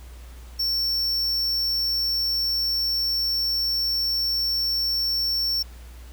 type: tone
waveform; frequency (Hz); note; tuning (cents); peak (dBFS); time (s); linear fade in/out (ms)
square; 5440; F8; -46; -22; 0.59-5.63; 10
effects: added 60 Hz sine -39 dBFS peak until 6.12 s + pink hiss -51 dBFS RMS until 6.12 s